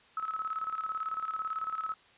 sine tone with tremolo, 1294 Hz, E6, 32 cents flat, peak -30 dBFS, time 0.17-1.94 s, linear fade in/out 2 ms, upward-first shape square, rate 18 Hz, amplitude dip 65%, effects white hiss -60 dBFS RMS until 2.17 s + resampled to 8000 Hz

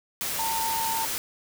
sine tone in noise, 904 Hz, A5, 47 cents sharp, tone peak -27 dBFS, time 0.39-1.05 s, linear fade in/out 0 ms, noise white, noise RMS -30 dBFS, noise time 0.21-1.18 s, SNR 0 dB, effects none

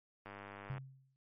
click train, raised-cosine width 0.5 ms, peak -33 dBFS, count 53, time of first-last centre 0.26-0.78 s, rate 100 Hz
sine tone with exponential decay, 133.4 Hz, C3, 34 cents sharp, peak -36 dBFS, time 0.7-1.16 s, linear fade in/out 0 ms, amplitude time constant 99 ms
effects MP3 32 kbps

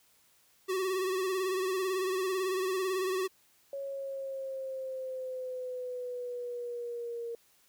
square tone with vibrato, 375.5 Hz, F#4, 26 cents sharp, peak -30 dBFS, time 0.68-3.28 s, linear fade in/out 20 ms, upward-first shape sine, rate 18 Hz, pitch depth 51 cents each way
sine exponential sweep, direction down, 554.4 to 465.8 Hz, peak -35 dBFS, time 3.73-7.35 s, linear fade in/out 2 ms
effects white hiss -66 dBFS RMS until 7.68 s

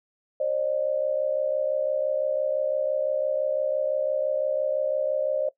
sine tone pair together, 538.1 / 604 Hz, C5 / D5, +48 / +48 cents, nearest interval major second, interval 200 cents, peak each -25 dBFS, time 0.4-5.49 s, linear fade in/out 5 ms, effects noise-tail reverb RT60 0.1 s tail -19 dB re dry

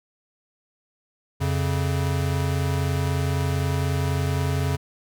square tone pair together, 88.12 / 138.9 Hz, F2 / C#3, +16 / +4 cents, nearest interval minor sixth, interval 788 cents, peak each -25 dBFS, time 1.4-4.77 s, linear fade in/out 20 ms, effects none

